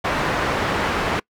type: low-pass noise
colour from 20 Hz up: white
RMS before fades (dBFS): -22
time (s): 0.04-1.2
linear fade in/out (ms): 10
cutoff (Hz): 1500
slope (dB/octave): 12
effects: noise-tail reverb RT60 0.1 s tail -25 dB re dry